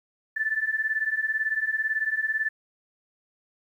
sine beating tone pair, 1745 / 1763 Hz, A6 / A6, -15 / +3 cents, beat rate 18 Hz, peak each -28 / -26 dBFS, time 0.36-2.49 s, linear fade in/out 10 ms, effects 10-bit

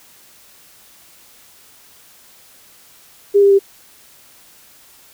sine tone with pitch steps, 403.4 / 398.8 / 394.2 Hz, G4 / G4 / G4, +50 / +30 / +10 cents, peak -7 dBFS, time 3.34-3.592 s, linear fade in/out 20 ms, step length 84 ms, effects white hiss -47 dBFS RMS until 5.13 s

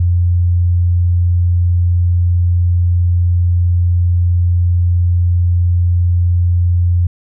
sine tone, 87.7 Hz, F2, 8 cents sharp, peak -9 dBFS, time 0-7.07 s, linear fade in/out 5 ms, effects none

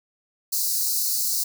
white high-pass noise, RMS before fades -24 dBFS, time 0.52-1.44 s, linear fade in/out 10 ms, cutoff 4100 Hz, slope 96 dB/octave, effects none

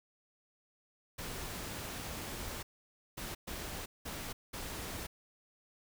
pink noise bursts at uneven times, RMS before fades -42 dBFS, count 5, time 1.18-2.63 / 3.17-3.35 / 3.47-3.86 / 4.05-4.33 / 4.53-5.07 s, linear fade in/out 10 ms, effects none

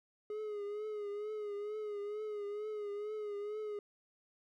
triangle tone with vibrato, 418.2 Hz, G#4, 12 cents sharp, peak -36 dBFS, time 0.3-3.79 s, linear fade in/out 2 ms, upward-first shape triangle, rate 2.2 Hz, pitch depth 60 cents each way, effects none

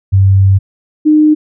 sine tone pair in turn, 96.9 / 305.3 Hz, G2 / D#4, -20 / -33 cents, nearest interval octave + minor sixth, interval 1987 cents, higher second, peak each -4 dBFS, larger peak neither, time 0.12-0.59 / 1.05-1.35 s, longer first, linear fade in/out 20 ms, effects none

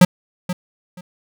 square tone with echo, 180 Hz, F#3, 47 cents flat, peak -6 dBFS, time 0.01-0.05 s, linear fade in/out 5 ms, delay 480 ms, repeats 2, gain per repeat -14 dB, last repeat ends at 1.01 s, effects none

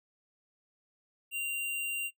sine tone with sample-and-hold, 2774 Hz, F7, 12 cents flat, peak -31 dBFS, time 1.31-2.11 s, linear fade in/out 50 ms, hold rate 11025 Hz, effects noise-tail reverb RT60 0.1 s tail -21 dB re dry

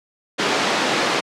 pink band-pass noise, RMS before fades -20 dBFS, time 0.38-1.21 s, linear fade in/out 20 ms, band 280 to 4800 Hz, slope 12 dB/octave, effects high-pass 150 Hz 12 dB/octave + low-pass 9000 Hz 12 dB/octave

